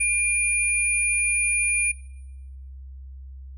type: tone pair together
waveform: sine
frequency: 2402 / 9608 Hz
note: D7 / D9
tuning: +38 / +38 cents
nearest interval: 2 octaves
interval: 2400 cents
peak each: -22 dBFS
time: 0-1.92 s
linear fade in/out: 10 ms
effects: noise-tail reverb RT60 1.0 s tail -22 dB re dry + added 66 Hz sine -37 dBFS peak until 3.57 s